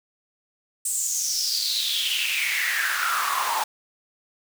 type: noise with high-pass filter sweep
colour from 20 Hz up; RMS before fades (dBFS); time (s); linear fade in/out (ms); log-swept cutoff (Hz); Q
pink; -25; 0.85-3.64; 5; 8300 to 860; 6.6
effects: none